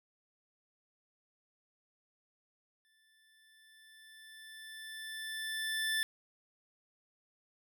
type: tone with exponential growth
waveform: 25% pulse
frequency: 1760 Hz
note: A6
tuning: in tune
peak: -26 dBFS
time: 2.85-6.03 s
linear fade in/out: 0 ms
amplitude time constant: 690 ms
effects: none